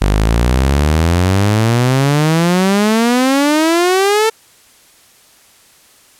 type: exponential sweep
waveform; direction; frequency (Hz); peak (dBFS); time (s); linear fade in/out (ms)
sawtooth; up; 48 to 450.6; -6; 0.01-4.3; 10
effects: white hiss -47 dBFS RMS until 6.19 s + low-pass 12000 Hz 12 dB/octave